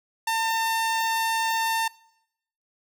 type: tone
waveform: sawtooth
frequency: 902 Hz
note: A5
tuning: 43 cents sharp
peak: -19 dBFS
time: 0.27-1.88 s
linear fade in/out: 5 ms
effects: noise-tail reverb RT60 0.8 s tail -23 dB re dry